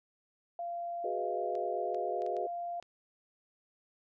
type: tone with pitch glide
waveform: sine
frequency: 690 to 694.4 Hz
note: F5 to F5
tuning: -21 to -10 cents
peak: -35 dBFS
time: 0.59-2.8 s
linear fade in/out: 2 ms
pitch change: +11 cents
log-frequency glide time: 1.8-1.94 s
type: chord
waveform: sine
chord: G# minor seventh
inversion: third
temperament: equal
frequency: 370 / 415.3 / 493.9 / 622.3 Hz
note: F#4 / G#4 / B4 / D#5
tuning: 0 / 0 / 0 / 0 cents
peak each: -39 dBFS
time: 1.04-2.47 s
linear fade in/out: 5 ms
type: clicks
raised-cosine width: 0.2 ms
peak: -36 dBFS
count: 6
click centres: 1.553 / 1.946 / 2.22 / 2.264 / 2.367 / 2.826 s
effects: none